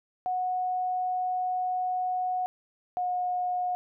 sine tone pair in turn, 734 / 723.5 Hz, F#5 / F#5, -14 / -39 cents, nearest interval unison, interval 25 cents, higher first, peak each -26 dBFS, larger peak neither, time 0.26-2.46 / 2.97-3.75 s, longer first, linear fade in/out 0 ms, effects none

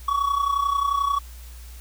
triangle tone with amplitude modulation, 1126 Hz, C#6, 27 cents sharp, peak -15 dBFS, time 0.08-1.19 s, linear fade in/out 5 ms, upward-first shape sine, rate 31.3 Hz, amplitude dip 70%, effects added 60 Hz sine -38 dBFS peak until 1.8 s + white hiss -49 dBFS RMS until 1.8 s

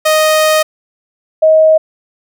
sawtooth / sine tone pair in turn, 622.3 / 631 Hz, D#5 / D#5, 0 / +24 cents, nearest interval unison, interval 24 cents, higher second, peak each -4 dBFS, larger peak neither, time 0.05-0.63 / 1.42-1.78 s, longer first, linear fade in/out 10 ms, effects none

